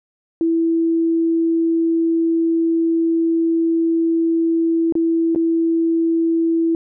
sine tone with dropouts, 330 Hz, E4, 2 cents sharp, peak -14 dBFS, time 0.41-6.75 s, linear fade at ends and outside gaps 1 ms, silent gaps 4.924-4.953 / 5.349-5.359 s, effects none

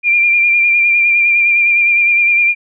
sine tone with vibrato, 2389 Hz, D7, 29 cents sharp, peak -8 dBFS, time 0.03-2.55 s, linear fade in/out 50 ms, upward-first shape sine, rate 9.8 Hz, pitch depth 30 cents each way, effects none

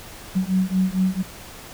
sine beating tone pair, 185 / 189.4 Hz, F#3 / F#3, 0 / +41 cents, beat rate 4.4 Hz, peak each -21 dBFS, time 0.35-1.23 s, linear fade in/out 20 ms, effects pink hiss -40 dBFS RMS until 1.73 s

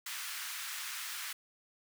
pink high-pass noise, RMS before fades -41 dBFS, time 0.06-1.33 s, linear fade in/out 5 ms, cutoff 1300 Hz, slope 24 dB/octave, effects none

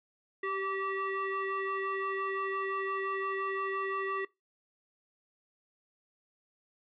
sine tone with frequency modulation, 383.6 Hz, G4, 37 cents flat, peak -31 dBFS, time 0.43-4.25 s, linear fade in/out 5 ms, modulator 773 Hz, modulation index 2.1, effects noise-tail reverb RT60 0.2 s tail -21 dB re dry

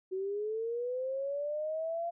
sine linear sweep, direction up, 370.6 to 690 Hz, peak -32 dBFS, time 0.11-2.11 s, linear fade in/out 20 ms, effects none

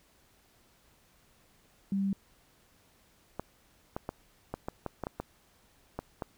sine tone, 196 Hz, G3, in tune, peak -27 dBFS, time 1.92-2.13 s, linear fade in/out 2 ms
clicks, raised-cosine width 1 ms, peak -20 dBFS, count 11, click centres 3.396 / 3.965 / 4.091 / 4.54 / 4.685 / 4.863 / 5.037 / 5.069 / 5.2 / 5.99 / 6.222 s
effects pink hiss -65 dBFS RMS until 6.37 s

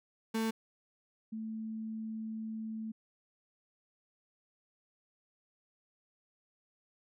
35% pulse / sine tone pair in turn, 223.2 / 220.5 Hz, A3 / A3, +25 / +4 cents, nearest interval unison, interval 21 cents, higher first, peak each -29 / -37 dBFS, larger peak first, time 0.34-0.51 / 1.32-2.92 s, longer second, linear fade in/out 10 ms, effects none

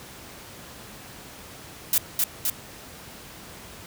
blue noise with echo, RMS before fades -20 dBFS, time 1.93-1.98 s, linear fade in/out 2 ms, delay 260 ms, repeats 2, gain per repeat -2 dB, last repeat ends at 2.5 s, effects pink hiss -43 dBFS RMS until 3.86 s + high-pass 60 Hz 12 dB/octave

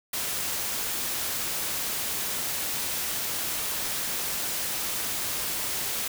white noise, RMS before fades -30 dBFS, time 0.13-6.08 s, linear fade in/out 5 ms, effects none

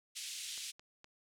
pink band-pass noise, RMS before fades -44 dBFS, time 0.15-0.72 s, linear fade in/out 20 ms, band 2800 to 9800 Hz, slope 24 dB/octave
clicks, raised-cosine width 0.2 ms, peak -36 dBFS, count 3, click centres 0.578 / 0.795 / 1.044 s
effects none

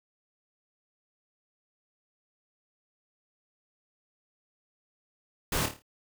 pink noise with echo, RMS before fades -29 dBFS, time 5.52-5.66 s, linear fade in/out 5 ms, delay 27 ms, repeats 6, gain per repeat -6 dB, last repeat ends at 5.822 s, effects none

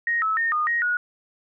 sine tone with pitch steps, 1871 / 1300 / 1835 / 1225 / 1878 / 1453 Hz, A#6 / E6 / A#6 / D#6 / A#6 / F#6, +6 / -24 / -28 / -27 / +12 / -32 cents, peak -20 dBFS, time 0.07-0.97 s, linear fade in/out 2 ms, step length 150 ms, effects none

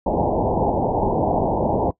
white low-pass noise, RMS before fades -20 dBFS, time 0.06-1.91 s, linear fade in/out 5 ms, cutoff 920 Hz, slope 96 dB/octave, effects noise-tail reverb RT60 0.1 s tail -20 dB re dry

